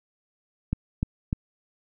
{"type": "click train", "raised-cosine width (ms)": 5, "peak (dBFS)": -12, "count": 3, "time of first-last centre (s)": [0.73, 1.329], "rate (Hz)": 3.34, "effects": []}